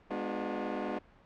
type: chord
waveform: 20% pulse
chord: G# diminished seventh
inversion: none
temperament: just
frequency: 207.7 / 249.2 / 299 / 358.8 Hz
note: G#3 / B3 / D4 / F4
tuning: 0 / +16 / +31 / +47 cents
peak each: -34 dBFS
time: 0.1-0.99 s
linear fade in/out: 10 ms
effects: pink hiss -60 dBFS RMS until 1.25 s + low-pass 2000 Hz 12 dB/octave